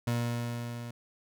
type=tone with level ramp; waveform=30% pulse; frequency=118.9 Hz; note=A#2; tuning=35 cents sharp; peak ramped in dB=-24 to -36 dBFS; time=0.07-0.91 s; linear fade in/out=5 ms; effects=none